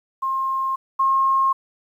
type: tone pair in turn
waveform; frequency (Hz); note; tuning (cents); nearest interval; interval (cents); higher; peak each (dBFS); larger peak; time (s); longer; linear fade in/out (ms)
sine; 1065 / 1073.6; C6 / C6; +30 / +44; unison; 14; second; -20 / -15; second; 0.22-0.76 / 0.99-1.53; neither; 10
effects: 9-bit